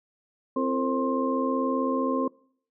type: tone cluster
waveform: sine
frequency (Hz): 262.4 / 341.1 / 455.5 / 531 / 1057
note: C4 / F4 / A#4 / C5 / C6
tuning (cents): +5 / -41 / -40 / +25 / +17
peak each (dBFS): -26 / -35 / -31 / -30 / -30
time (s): 0.56-2.28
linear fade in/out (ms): 5
effects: noise-tail reverb RT60 0.6 s tail -24 dB re dry